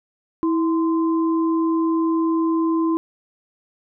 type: tone pair together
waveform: sine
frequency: 326.1 / 1035.3 Hz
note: E4 / C6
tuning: -19 / -19 cents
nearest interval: octave + minor sixth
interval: 2000 cents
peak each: -17 / -27 dBFS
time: 0.43-2.97 s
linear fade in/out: 0 ms
effects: none